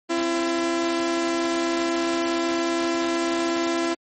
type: tone pair together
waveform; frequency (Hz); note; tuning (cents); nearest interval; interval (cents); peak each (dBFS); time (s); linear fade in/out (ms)
sawtooth; 264.4 / 336.8; C4 / E4; +18 / +37; major third; 419; -26 / -18; 0.09-3.95; 20
effects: MP3 32 kbps